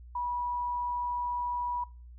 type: tone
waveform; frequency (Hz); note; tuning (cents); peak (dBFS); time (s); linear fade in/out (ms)
sine; 974; B5; -24; -30; 0.15-1.84; 5
effects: noise-tail reverb RT60 0.4 s tail -24 dB re dry + added 60 Hz sine -46 dBFS peak until 2.18 s